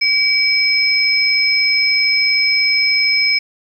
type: tone pair together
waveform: sine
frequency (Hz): 2285 / 5146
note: D7 / E8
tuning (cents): -48 / -43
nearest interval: octave + major second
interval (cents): 1405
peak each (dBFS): -14 / -15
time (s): 0.01-3.39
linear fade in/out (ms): 10
effects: 8-bit